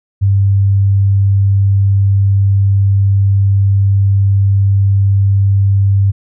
sine tone, 98.7 Hz, G2, 12 cents sharp, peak -7 dBFS, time 0.21-6.12 s, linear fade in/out 20 ms, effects none

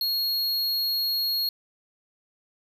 square tone, 4300 Hz, C8, 47 cents sharp, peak -24 dBFS, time 0.01-1.49 s, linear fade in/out 2 ms, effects none

